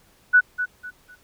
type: tone with echo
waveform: sine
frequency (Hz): 1480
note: F#6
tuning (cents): 0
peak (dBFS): -10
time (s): 0.33-0.41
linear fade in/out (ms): 20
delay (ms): 250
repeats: 3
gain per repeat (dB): -11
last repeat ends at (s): 1.16
effects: pink hiss -58 dBFS RMS until 1.23 s